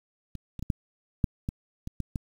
clicks, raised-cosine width 5 ms, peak -25 / -26 / -21 / -13 / -10 / -17 / -22 / -18 / -18 dBFS, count 9, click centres 0.353 / 0.593 / 0.626 / 0.702 / 1.242 / 1.489 / 1.874 / 2.003 / 2.158 s, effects 8-bit

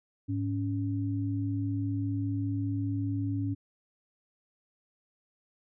sine tone pair together, 104.88 / 280 Hz, G#2 / C#4, +17 / +18 cents, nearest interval octave + perfect fourth, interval 1701 cents, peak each -30 / -32 dBFS, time 0.28-3.55 s, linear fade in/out 20 ms, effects none

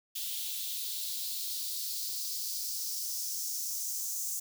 blue noise with high-pass filter sweep, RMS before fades -36 dBFS, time 0.15-4.4 s, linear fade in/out 10 ms, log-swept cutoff 3300 to 6600 Hz, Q 3.2, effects none

